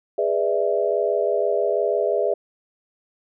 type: chord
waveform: sine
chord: E dominant seventh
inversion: first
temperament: just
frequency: 412 / 494.4 / 593.3 / 659.3 Hz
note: G#4 / B4 / D5 / E5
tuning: -14 / +2 / +18 / 0 cents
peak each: -23 / -25 / -24 / -24 dBFS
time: 0.18-2.34 s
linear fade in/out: 5 ms
effects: none